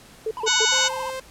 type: tone bursts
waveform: sine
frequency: 440.6 Hz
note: A4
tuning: 2 cents sharp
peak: -22 dBFS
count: 3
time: 0.26-0.653 s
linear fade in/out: 5 ms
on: 51 ms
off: 120 ms
type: tone with vibrato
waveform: triangle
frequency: 936 Hz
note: A#5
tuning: 7 cents sharp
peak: -27 dBFS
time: 0.37-1.1 s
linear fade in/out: 0 ms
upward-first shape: sine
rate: 16 Hz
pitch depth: 150 cents each way
type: harmonic tone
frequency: 740 Hz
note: F#5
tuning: in tune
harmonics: 2 / 3 / 4 / 5 / 6 / 7 / 8 / 9 / 10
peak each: -24 / -28 / -25 / -24 / -29 / -31 / -27 / -28 / -28 dBFS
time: 0.46-0.89 s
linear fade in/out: 20 ms
type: tone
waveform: sawtooth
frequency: 523.3 Hz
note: C5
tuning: in tune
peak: -25 dBFS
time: 0.72-1.2 s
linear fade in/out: 5 ms
effects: pink hiss -48 dBFS RMS until 1.3 s + low-pass 12000 Hz 12 dB/octave